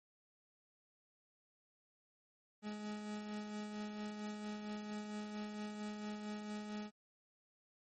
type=tone with tremolo; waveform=40% pulse; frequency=210.2 Hz; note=G#3; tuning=21 cents sharp; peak=-40 dBFS; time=2.62-6.91 s; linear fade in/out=50 ms; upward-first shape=sine; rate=4.4 Hz; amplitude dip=40%; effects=MP3 32 kbps